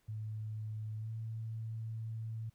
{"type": "tone with pitch glide", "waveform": "sine", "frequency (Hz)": [108.3, 111.8], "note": ["A2", "A2"], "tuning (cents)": [-27, 28], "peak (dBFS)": -38, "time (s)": [0.08, 2.5], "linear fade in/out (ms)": 10, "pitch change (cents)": 55, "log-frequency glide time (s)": [0.97, 1.11], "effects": ["pink hiss -75 dBFS RMS until 2.54 s"]}